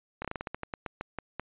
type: slowing click train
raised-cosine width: 0.5 ms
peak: -19 dBFS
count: 14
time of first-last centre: 0.22-1.396 s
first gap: 26 ms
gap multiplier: 1.19
effects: resampled to 8000 Hz